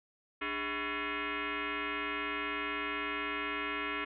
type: tone with frequency modulation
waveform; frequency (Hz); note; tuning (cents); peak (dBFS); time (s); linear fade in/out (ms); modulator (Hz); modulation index
sine; 410; G#4; -22; -33; 0.41-4.05; 10; 352; 6.8
effects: none